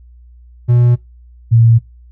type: tone pair in turn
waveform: triangle / sine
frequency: 121.2 / 115.13 Hz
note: B2 / A#2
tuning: -32 / -21 cents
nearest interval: minor second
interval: 89 cents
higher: first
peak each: -5 dBFS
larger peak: neither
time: 0.68-0.96 / 1.51-1.79 s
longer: neither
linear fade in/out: 20 ms
effects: noise-tail reverb RT60 0.2 s tail -21 dB re dry + added 60 Hz sine -38 dBFS peak until 2.11 s